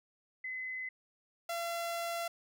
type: tone pair in turn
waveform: sine / sawtooth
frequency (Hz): 2032 / 680.5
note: B6 / F5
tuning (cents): +49 / -45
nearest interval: octave + perfect fifth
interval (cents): 1894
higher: first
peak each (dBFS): -37 / -31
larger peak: second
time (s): 0.44-0.89 / 1.49-2.28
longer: second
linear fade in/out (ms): 5
effects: none